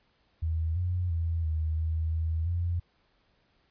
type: tone with pitch steps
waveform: sine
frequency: 80.8 / 89.5 / 82.9 / 79 / 80.2 / 80.8 / 86.6 Hz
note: E2 / F2 / E2 / D#2 / E2 / E2 / F2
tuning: -34 / +43 / +10 / +27 / -47 / -34 / -14 cents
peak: -26 dBFS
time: 0.42-2.8 s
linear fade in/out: 10 ms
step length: 340 ms
effects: pink hiss -69 dBFS RMS until 3.7 s + resampled to 11025 Hz